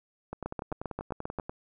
two click trains, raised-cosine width 1 ms, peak -22 / -19 dBFS, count 13 / 8, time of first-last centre 0.33-1.495 / 0.46-1.387 s, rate 10.3 / 7.55 Hz, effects none

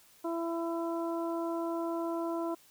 harmonic tone, 334.5 Hz, E4, 25 cents sharp, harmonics 1 / 2 / 3 / 4, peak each -33 / -37 / -40 / -46 dBFS, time 0.24-2.55 s, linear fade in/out 10 ms, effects white hiss -61 dBFS RMS until 2.7 s

